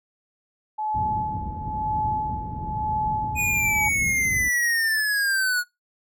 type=tone with tremolo; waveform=sine; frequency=858 Hz; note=A5; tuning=44 cents flat; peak=-22 dBFS; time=0.78-3.89 s; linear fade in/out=10 ms; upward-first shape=sine; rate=1 Hz; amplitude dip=75%
type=low-pass noise; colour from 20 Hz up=pink; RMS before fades=-30 dBFS; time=0.94-4.49 s; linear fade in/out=10 ms; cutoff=180 Hz; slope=12 dB/octave
type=linear sweep; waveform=square; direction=down; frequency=2489 to 1441 Hz; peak=-21 dBFS; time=3.35-5.64 s; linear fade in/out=50 ms
effects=noise-tail reverb RT60 0.2 s tail -21 dB re dry + high-pass 60 Hz 12 dB/octave